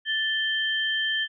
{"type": "tone pair together", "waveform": "sine", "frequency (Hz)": [1760, 3136], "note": ["A6", "G7"], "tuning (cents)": [0, 0], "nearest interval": "minor seventh", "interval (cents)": 1000, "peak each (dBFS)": -26, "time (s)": [0.05, 1.28], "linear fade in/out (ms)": 50, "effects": []}